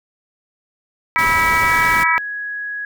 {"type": "harmonic tone", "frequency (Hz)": 325.5, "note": "E4", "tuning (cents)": -22, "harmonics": [3, 4, 5, 6, 7], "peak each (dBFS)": [-19, -19, -25, -18, -19], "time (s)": [1.16, 2.18], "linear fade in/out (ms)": 0}
{"type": "noise", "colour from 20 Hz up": "pink", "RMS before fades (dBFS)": -26, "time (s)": [1.18, 2.04], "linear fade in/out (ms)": 10}
{"type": "tone", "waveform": "sine", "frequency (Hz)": 1668, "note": "G#6", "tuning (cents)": 7, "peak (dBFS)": -23, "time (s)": [1.7, 2.85], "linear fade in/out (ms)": 2}
{"effects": []}